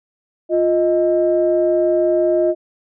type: tone pair together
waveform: sine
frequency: 350.8 / 625 Hz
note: F4 / D#5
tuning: +8 / +8 cents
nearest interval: minor seventh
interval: 1000 cents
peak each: -15 dBFS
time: 0.49-2.55 s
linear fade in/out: 50 ms
effects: tanh soft clip ceiling -5 dBFS